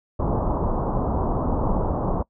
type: low-pass noise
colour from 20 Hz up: pink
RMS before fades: -23 dBFS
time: 0.19-2.23 s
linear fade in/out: 10 ms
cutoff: 1100 Hz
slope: 48 dB/octave
effects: noise-tail reverb RT60 0.1 s tail -23 dB re dry